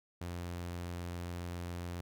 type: tone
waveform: sawtooth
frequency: 87.31 Hz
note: F2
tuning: in tune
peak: -35 dBFS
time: 0.21-2.01 s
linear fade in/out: 5 ms
effects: none